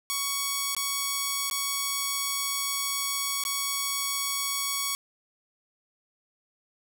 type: tone with dropouts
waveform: 5% pulse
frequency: 1117 Hz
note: C#6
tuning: 13 cents sharp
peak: -15 dBFS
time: 0.1-4.95 s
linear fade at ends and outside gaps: 0 ms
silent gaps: 0.749-0.766 / 1.499-1.511 / 3.438-3.451 s
effects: none